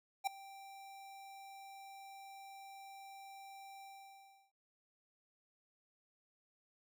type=tone with ADSR envelope; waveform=square; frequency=784 Hz; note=G5; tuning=in tune; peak=-31 dBFS; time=0.24-4.52 s; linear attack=30 ms; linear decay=5 ms; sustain=-21 dB; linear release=690 ms; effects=none